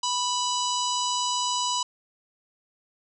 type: harmonic tone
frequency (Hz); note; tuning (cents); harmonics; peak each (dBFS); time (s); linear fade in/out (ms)
987.8; B5; 0; 1 / 3 / 4 / 5 / 6 / 7 / 8; -27 / -32 / -33 / -34 / -35 / -35 / -36; 0.03-1.83; 5
effects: none